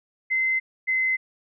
sine tone pair in turn, 2063 / 2053 Hz, C7 / C7, -25 / -33 cents, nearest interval unison, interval 8 cents, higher first, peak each -20 dBFS, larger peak neither, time 0.3-0.6 / 0.87-1.17 s, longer neither, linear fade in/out 20 ms, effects none

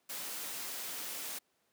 white noise, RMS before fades -41 dBFS, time 0.09-1.39 s, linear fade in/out 10 ms, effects pink hiss -75 dBFS RMS until 1.72 s + high-pass 200 Hz 12 dB/octave

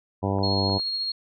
harmonic tone, 98 Hz, G2, in tune, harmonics 1 / 2 / 3 / 4 / 5 / 6 / 7 / 8 / 9 / 10, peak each -26 / -29 / -31 / -32 / -33 / -34 / -34 / -35 / -36 / -36 dBFS, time 0.22-0.79 s, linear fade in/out 20 ms
clicks, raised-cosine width 1 ms, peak -26 dBFS, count 3, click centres 0.387 / 0.696 / 0.796 s
sine tone with tremolo, 4278 Hz, C8, 38 cents sharp, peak -24 dBFS, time 0.43-1.12 s, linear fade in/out 5 ms, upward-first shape triangle, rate 14 Hz, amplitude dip 30%
effects none

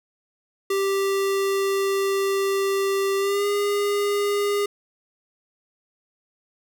square tone with pitch glide, 392 to 407.7 Hz, G4 to G#4, 0 to -32 cents, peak -21 dBFS, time 0.7-4.66 s, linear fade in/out 5 ms, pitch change +68 cents, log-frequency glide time 3.18-3.46 s, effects none

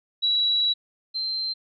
sine tone pair in turn, 3908 / 4128 Hz, B7 / C8, -19 / -24 cents, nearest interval minor second, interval 95 cents, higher second, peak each -19 / -25 dBFS, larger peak first, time 0.22-0.74 / 1.14-1.54 s, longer first, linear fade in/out 20 ms, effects none

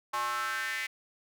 square tone with high-pass filter sweep, 120 Hz, B2, 49 cents flat, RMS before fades -33 dBFS, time 0.13-0.87 s, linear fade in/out 10 ms, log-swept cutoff 990 to 2100 Hz, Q 4.7, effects none

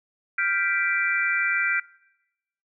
sine chord, G dominant seventh, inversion third, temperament equal, 1396.9 / 1568 / 1975.5 / 2349 Hz, F6 / G6 / B6 / D7, 0 / 0 / 0 / 0 cents, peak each -27 dBFS, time 0.38-1.8 s, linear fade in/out 5 ms, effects noise-tail reverb RT60 0.9 s tail -22 dB re dry

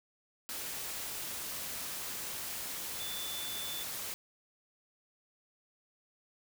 sine tone in noise, 3500 Hz, A7, 10 cents flat, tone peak -41 dBFS, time 3-3.83 s, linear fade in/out 0 ms, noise white, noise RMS -40 dBFS, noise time 0.49-4.14 s, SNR -4 dB, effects none

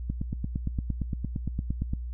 click train, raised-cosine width 5 ms, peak -17 dBFS, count 17, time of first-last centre 0.1-1.935 s, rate 8.72 Hz, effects noise-tail reverb RT60 0.1 s tail -24 dB re dry + added 60 Hz sine -32 dBFS peak until 2.13 s

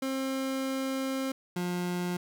30% pulse tone pair in turn, 266.2 / 177.67 Hz, C4 / F3, +30 / +30 cents, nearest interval perfect fifth, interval 700 cents, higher first, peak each -27 dBFS, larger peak neither, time 0.02-1.32 / 1.56-2.17 s, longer first, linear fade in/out 5 ms, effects none

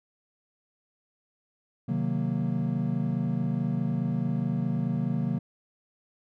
triangle chord, C half-diminished seventh, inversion none, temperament equal, 130.81 / 155.56 / 185 / 233.1 Hz, C3 / Eb3 / Gb3 / Bb3, 0 / 0 / 0 / 0 cents, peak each -29 dBFS, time 1.88-5.39 s, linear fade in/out 10 ms, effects none

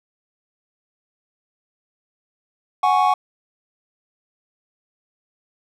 triangle chord, F# suspended second, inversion none, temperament equal, 740 / 830.6 / 1108.7 Hz, F#5 / G#5 / C#6, 0 / 0 / 0 cents, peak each -16 / -17 / -17 dBFS, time 2.83-3.14 s, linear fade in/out 5 ms, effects none

